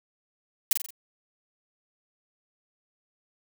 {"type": "noise with echo", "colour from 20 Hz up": "blue", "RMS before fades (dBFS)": -20, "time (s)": [0.71, 0.73], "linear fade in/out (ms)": 2, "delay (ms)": 44, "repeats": 4, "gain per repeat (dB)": -6, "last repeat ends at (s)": 0.906, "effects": []}